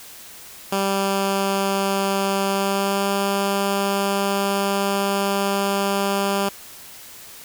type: tone with pitch glide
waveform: 10% pulse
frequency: 196 to 198.28 Hz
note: G3 to G3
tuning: 0 to +20 cents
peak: -11 dBFS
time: 0.72-6.49 s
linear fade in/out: 5 ms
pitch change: +20 cents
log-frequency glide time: 2.48-3.09 s
effects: white hiss -41 dBFS RMS until 7.44 s